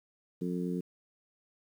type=harmonic tone; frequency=89 Hz; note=F2; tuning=33 cents sharp; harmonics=2 / 3 / 4 / 5; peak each=-33 / -37 / -39 / -41 dBFS; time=0.41-0.81 s; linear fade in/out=10 ms; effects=10-bit